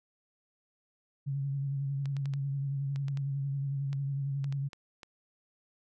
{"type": "tone with vibrato", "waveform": "sine", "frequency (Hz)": 138.59, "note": "C#3", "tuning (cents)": 0, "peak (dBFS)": -30, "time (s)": [1.26, 4.69], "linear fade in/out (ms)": 20, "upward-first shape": "sine", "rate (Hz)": 11, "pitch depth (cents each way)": 34}
{"type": "clicks", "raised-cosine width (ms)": 0.2, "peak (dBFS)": -29, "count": 12, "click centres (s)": [2.057, 2.167, 2.257, 2.337, 2.96, 3.083, 3.173, 3.93, 4.443, 4.525, 4.732, 5.032]}
{"effects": []}